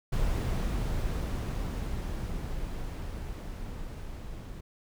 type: noise with level ramp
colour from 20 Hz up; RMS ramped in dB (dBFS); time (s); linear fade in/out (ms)
brown; -28 to -41; 0.12-4.61; 10
effects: none